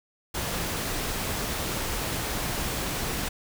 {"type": "noise", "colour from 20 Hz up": "pink", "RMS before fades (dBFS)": -30, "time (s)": [0.34, 3.29], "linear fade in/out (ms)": 10, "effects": []}